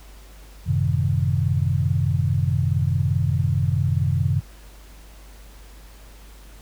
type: chord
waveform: sine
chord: F# diminished seventh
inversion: none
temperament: equal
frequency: 92.5 / 110 / 130.81 / 155.56 Hz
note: F#2 / A2 / C3 / Eb3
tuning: 0 / 0 / 0 / 0 cents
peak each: -22 / -27 / -22 / -25 dBFS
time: 0.66-4.41 s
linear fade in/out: 20 ms
effects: added 50 Hz sine -42 dBFS peak until 6.61 s + pink hiss -50 dBFS RMS until 6.61 s